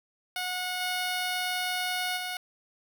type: tone with level steps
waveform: 10% pulse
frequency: 729 Hz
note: F#5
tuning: 26 cents flat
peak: -22 / -20 / -24 dBFS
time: 0.36-2.37 s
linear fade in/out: 2 ms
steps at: 0.8 / 2.16 s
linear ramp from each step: 20 ms
effects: none